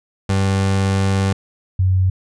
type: tone pair in turn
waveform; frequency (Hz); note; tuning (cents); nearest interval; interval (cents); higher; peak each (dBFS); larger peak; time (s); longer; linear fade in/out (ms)
30% pulse / sine; 97 / 93.27; G2 / F#2; -18 / +14; minor second; 68; first; -12; neither; 0.29-1.33 / 1.79-2.1; first; 5
effects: resampled to 22050 Hz